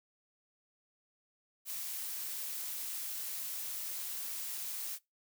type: noise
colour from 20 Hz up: blue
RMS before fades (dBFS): -40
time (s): 1.65-4.99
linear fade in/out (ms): 50
effects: noise-tail reverb RT60 0.2 s tail -22 dB re dry